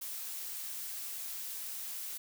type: noise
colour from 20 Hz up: blue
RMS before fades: -41 dBFS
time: 0.01-2.18 s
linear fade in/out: 10 ms
effects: none